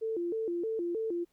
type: tone with vibrato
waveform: sine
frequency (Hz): 392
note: G4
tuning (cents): 0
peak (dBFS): -30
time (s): 0.01-1.25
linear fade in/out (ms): 20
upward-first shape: square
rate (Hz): 3.2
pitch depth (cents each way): 220
effects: pink hiss -75 dBFS RMS until 1.32 s